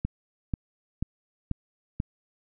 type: click train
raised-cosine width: 5 ms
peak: -15 dBFS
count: 5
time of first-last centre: 0.05-2.001 s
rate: 2.05 Hz
effects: none